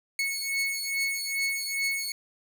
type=beating tone pair; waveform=sawtooth; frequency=2201 / 2203.4 Hz; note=C#7 / C#7; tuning=-13 / -11 cents; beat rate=2.4 Hz; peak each=-27 dBFS; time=0.19-2.12 s; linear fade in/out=2 ms; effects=none